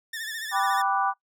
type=tone with vibrato; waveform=sawtooth; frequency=1769 Hz; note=A6; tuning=9 cents sharp; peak=-28 dBFS; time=0.13-0.82 s; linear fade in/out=5 ms; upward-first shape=sine; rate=14 Hz; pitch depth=71 cents each way
type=chord; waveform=sine; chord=G major seventh; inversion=none; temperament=equal; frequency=784 / 987.8 / 1174.7 / 1480 Hz; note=G5 / B5 / D6 / F#6; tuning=0 / 0 / 0 / 0 cents; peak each=-25 / -29 / -26 / -31 dBFS; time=0.51-1.14 s; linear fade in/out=50 ms
effects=noise-tail reverb RT60 0.1 s tail -19 dB re dry